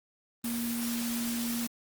sine tone in noise, 235.4 Hz, A#3, 17 cents sharp, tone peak -31 dBFS, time 0.44-1.67 s, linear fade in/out 5 ms, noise white, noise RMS -37 dBFS, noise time 0.44-1.67 s, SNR +3 dB, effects Opus 24 kbps

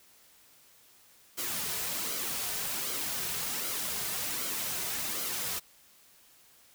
white noise with flanger, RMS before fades -34 dBFS, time 1.37-5.6 s, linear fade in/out 20 ms, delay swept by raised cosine 1.1 to 3.7 ms, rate 1.3 Hz, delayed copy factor -0.5, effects white hiss -60 dBFS RMS until 6.74 s

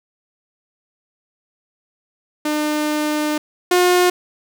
sawtooth tone pair in turn, 301.7 / 358.8 Hz, D4 / F4, +47 / +47 cents, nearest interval minor third, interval 300 cents, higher second, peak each -14 / -8 dBFS, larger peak second, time 2.45-3.38 / 3.71-4.1 s, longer first, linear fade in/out 5 ms, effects none

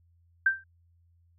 sine tone with exponential decay, 1568 Hz, G6, in tune, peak -16 dBFS, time 0.46-0.64 s, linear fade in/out 5 ms, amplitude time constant 38 ms, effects added 85 Hz sine -61 dBFS peak until 1.38 s

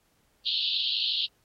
white band-pass noise, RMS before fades -28 dBFS, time 0.45-1.27 s, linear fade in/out 20 ms, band 2900 to 4400 Hz, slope 96 dB/octave, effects pink hiss -69 dBFS RMS until 1.44 s + AAC 48 kbps

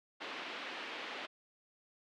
white band-pass noise, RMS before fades -44 dBFS, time 0.2-1.27 s, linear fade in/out 20 ms, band 240 to 3300 Hz, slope 24 dB/octave, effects none

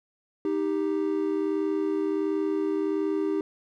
triangle tone pair together, 312.3 / 393.7 Hz, D#4 / G4, +7 / +8 cents, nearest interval major third, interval 401 cents, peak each -25 dBFS, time 0.45-3.41 s, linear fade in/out 2 ms, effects none

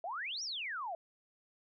sine exponential two-way sweep, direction up then down, 636 to 5890 to 636 Hz, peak -37 dBFS, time 0.04-0.95 s, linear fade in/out 2 ms, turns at 0.43 s, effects none

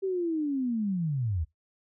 sine linear sweep, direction down, 392 to 72.4 Hz, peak -26 dBFS, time 0.02-1.45 s, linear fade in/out 20 ms, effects noise-tail reverb RT60 0.2 s tail -25 dB re dry

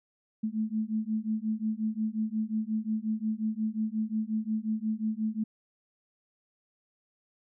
sine beating tone pair, 215.1 / 220.7 Hz, A3 / A3, -39 / +5 cents, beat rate 5.6 Hz, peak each -31 dBFS, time 0.43-5.44 s, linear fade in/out 10 ms, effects none

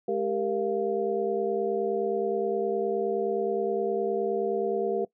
sine tone cluster, 210 / 396.3 / 465.9 / 690 Hz, G#3 / G4 / A#4 / F5, +19 / +19 / -1 / -21 cents, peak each -36 / -28 / -28 / -34 dBFS, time 0.08-5.05 s, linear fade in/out 5 ms, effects noise-tail reverb RT60 0.1 s tail -20 dB re dry

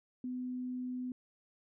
sine tone, 251.5 Hz, B3, 32 cents sharp, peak -36 dBFS, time 0.24-1.12 s, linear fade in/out 2 ms, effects none

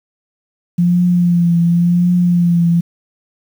sine tone with vibrato, 173.7 Hz, F3, 9 cents flat, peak -9 dBFS, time 0.78-2.81 s, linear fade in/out 10 ms, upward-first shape triangle, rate 0.92 Hz, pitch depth 44 cents each way, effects 7-bit

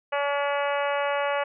harmonic tone with a mistuned harmonic, 284.6 Hz, C#4, 46 cents sharp, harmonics 2 / 3 / 4 / 5 / 6 / 7 / 8 / 9 / 10, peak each -26 / -30 / -32 / -34 / -36 / -37 / -38 / -39 / -40 dBFS, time 0.12-1.44 s, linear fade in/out 10 ms, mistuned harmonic 10, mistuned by +30 cents, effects none

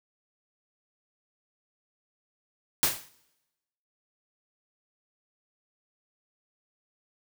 white noise with exponential decay, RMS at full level -20 dBFS, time 2.83-3.09 s, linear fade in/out 0 ms, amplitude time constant 55 ms, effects noise-tail reverb RT60 1.0 s tail -22 dB re dry

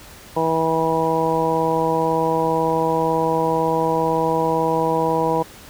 harmonic tone, 162 Hz, E3, 30 cents flat, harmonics 1 / 2 / 3 / 4 / 5 / 6, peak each -27 / -25 / -21 / -26 / -25 / -22 dBFS, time 0.36-5.43 s, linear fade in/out 10 ms, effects pink hiss -42 dBFS RMS until 5.69 s

